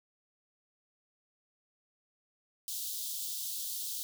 white high-pass noise, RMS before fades -38 dBFS, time 2.68-4.03 s, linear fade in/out 0 ms, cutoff 3300 Hz, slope 48 dB/octave, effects none

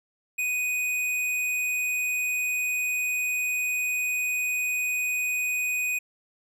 triangle tone with hard clipping, 2490 Hz, D#7, 1 cent sharp, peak -26 dBFS, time 0.38-5.99 s, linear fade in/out 10 ms, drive 17 dB, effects none

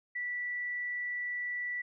sine tone, 1961 Hz, B6, 13 cents flat, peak -33 dBFS, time 0.15-1.82 s, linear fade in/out 10 ms, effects none

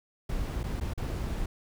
brown noise with dropouts, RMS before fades -32 dBFS, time 0.29-1.46 s, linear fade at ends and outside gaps 5 ms, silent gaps 0.633-0.638 / 0.801-0.809 / 0.936-0.976 s, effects none

